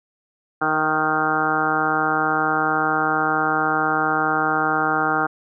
harmonic tone with a mistuned harmonic, 155.56 Hz, D#3, in tune, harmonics 1 / 2 / 3 / 4 / 5 / 6 / 7 / 8 / 9 / 10, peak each -34 / -27 / -29 / -33 / -23 / -31 / -29 / -25 / -23 / -29 dBFS, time 0.61-5.27 s, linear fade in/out 10 ms, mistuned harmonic 4, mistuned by +28 cents, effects none

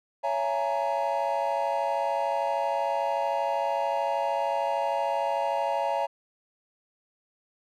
triangle chord, A# half-diminished seventh, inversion first, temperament just, 559.4 / 671.3 / 839.1 / 932.3 Hz, C#5 / E5 / G#5 / A#5, +16 / +31 / +18 / 0 cents, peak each -28 dBFS, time 0.23-6.07 s, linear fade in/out 20 ms, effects tanh soft clip ceiling -15 dBFS

